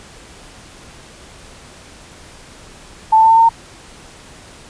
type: tone with pitch steps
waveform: sine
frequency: 880 / 887.1 / 894.3 / 901.6 / 908.9 / 916.3 Hz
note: A5 / A5 / A5 / A5 / A#5 / A#5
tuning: 0 / +14 / +28 / +42 / -44 / -30 cents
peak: -6 dBFS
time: 3.12-3.492 s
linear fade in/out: 10 ms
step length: 62 ms
effects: pink hiss -40 dBFS RMS until 4.69 s + resampled to 22050 Hz